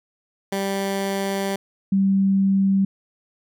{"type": "tone pair in turn", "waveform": ["15% pulse", "sine"], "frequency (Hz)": [196, 194.53], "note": ["G3", "G3"], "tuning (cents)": [0, -13], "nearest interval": "unison", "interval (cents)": 13, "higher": "first", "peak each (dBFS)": [-16, -15], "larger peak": "second", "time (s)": [[0.52, 1.56], [1.92, 2.85]], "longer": "first", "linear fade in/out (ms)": 5, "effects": []}